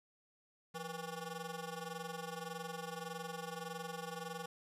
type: ring-modulated tone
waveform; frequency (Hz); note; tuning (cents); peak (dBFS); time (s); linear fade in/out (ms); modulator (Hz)
15% pulse; 323.7; E4; -31; -33; 0.74-4.46; 5; 151
effects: resampled to 32000 Hz